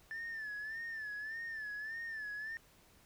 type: tone with vibrato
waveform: sine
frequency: 1760 Hz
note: A6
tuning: in tune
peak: -38 dBFS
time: 0.11-2.57 s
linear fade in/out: 0 ms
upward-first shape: sine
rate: 1.7 Hz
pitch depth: 86 cents each way
effects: tanh soft clip ceiling -38 dBFS + pink hiss -65 dBFS RMS until 3.05 s